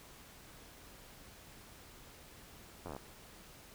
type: slowing click train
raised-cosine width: 1 ms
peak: -30 dBFS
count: 9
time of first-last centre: 2.86-2.965 s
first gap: 11 ms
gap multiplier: 1.05
effects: pink hiss -56 dBFS RMS until 3.74 s